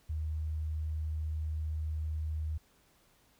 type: tone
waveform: sine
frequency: 77.78 Hz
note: D#2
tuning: in tune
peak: -32 dBFS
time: 0.09-2.58 s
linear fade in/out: 10 ms
effects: pink hiss -67 dBFS RMS until 3.39 s